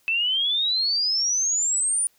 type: exponential sweep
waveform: sine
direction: up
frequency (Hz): 2619 to 9580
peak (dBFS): -20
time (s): 0.08-2.07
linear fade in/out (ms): 0
effects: white hiss -63 dBFS RMS until 2.18 s